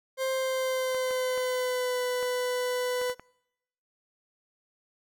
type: tone with pitch glide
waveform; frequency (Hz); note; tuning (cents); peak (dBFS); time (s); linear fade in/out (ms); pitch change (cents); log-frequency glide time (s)
40% pulse; 526 to 497.9; C5 to B4; +9 to +14; -26; 0.17-3.15; 50; -95; 0.3-2.01
type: clicks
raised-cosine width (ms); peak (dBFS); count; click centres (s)
0.5; -27; 7; 0.947 / 1.109 / 1.377 / 2.228 / 3.015 / 3.098 / 3.196
effects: noise-tail reverb RT60 0.9 s tail -26 dB re dry